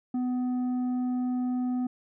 sine tone with tanh clipping, 250.2 Hz, B3, 23 cents sharp, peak -27 dBFS, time 0.14-1.87 s, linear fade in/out 5 ms, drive 6 dB, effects none

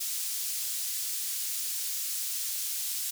pink high-pass noise, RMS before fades -33 dBFS, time 0-3.11 s, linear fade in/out 10 ms, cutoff 5800 Hz, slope 12 dB/octave, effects none

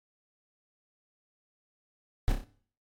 brown noise with echo, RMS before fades -24 dBFS, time 2.28-2.32 s, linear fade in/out 0 ms, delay 30 ms, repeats 4, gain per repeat -5 dB, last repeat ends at 2.44 s, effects noise-tail reverb RT60 0.5 s tail -17 dB re dry + MP3 64 kbps

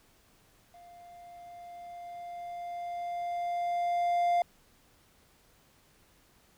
triangle tone with level ramp, 698.5 Hz, F5, in tune, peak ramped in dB -49 to -21 dBFS, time 0.74-4.42 s, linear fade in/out 2 ms, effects pink hiss -64 dBFS RMS until 6.57 s

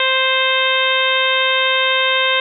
harmonic tone, 524 Hz, C5, 2 cents sharp, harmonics 1 / 2 / 3 / 4 / 5 / 6 / 7, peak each -21 / -21 / -21 / -21 / -21 / -21 / -21 dBFS, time 0-2.4 s, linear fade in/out 2 ms, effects none

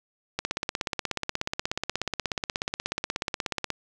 click train, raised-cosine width 0.2 ms, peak -10 dBFS, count 56, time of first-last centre 0.39-3.703 s, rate 16.6 Hz, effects none

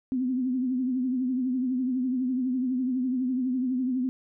sine tone with vibrato, 254.9 Hz, C4, 45 cents flat, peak -24 dBFS, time 0.12-4.09 s, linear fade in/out 0 ms, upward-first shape triangle, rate 12 Hz, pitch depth 82 cents each way, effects none

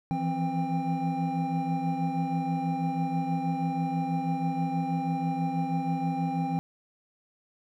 triangle tone cluster, 163.8 / 170 / 263 / 796 Hz, E3 / F3 / C4 / G5, -11 / -46 / +9 / +26 cents, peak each -30 dBFS, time 0.11-6.59 s, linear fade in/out 0 ms, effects none

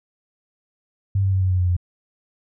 sine tone with pitch steps, 98 / 96.37 / 94.77 / 93.2 / 91.65 / 90.13 / 88.63 Hz, G2 / G2 / F#2 / F#2 / F#2 / F#2 / F2, 0 / -29 / +42 / +13 / -16 / -45 / +26 cents, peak -16 dBFS, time 1.15-1.766 s, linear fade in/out 5 ms, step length 88 ms, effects none

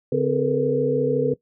sine tone cluster, 141.2 / 258.8 / 420.3 / 452.9 / 486.2 Hz, C#3 / C4 / G#4 / A#4 / B4, +32 / -19 / +21 / -50 / -27 cents, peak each -26 / -26 / -25 / -22 / -23 dBFS, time 0.12-1.34 s, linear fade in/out 5 ms, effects noise-tail reverb RT60 0.1 s tail -18 dB re dry

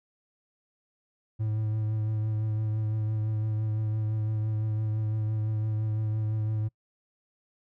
triangle tone with vibrato, 108.3 Hz, A2, 27 cents flat, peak -24 dBFS, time 1.39-6.69 s, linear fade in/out 20 ms, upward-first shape triangle, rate 5.9 Hz, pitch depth 25 cents each way, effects noise-tail reverb RT60 0.1 s tail -26 dB re dry

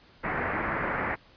white low-pass noise, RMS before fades -30 dBFS, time 0.23-1.16 s, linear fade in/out 20 ms, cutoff 2100 Hz, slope 48 dB/octave, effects pink hiss -57 dBFS RMS until 1.36 s + resampled to 11025 Hz

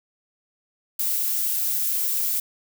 violet noise, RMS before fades -24 dBFS, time 0.99-2.4 s, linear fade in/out 5 ms, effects none

